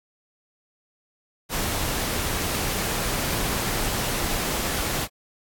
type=noise; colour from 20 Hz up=pink; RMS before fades=-26 dBFS; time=1.49-5.08 s; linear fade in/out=50 ms; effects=AAC 64 kbps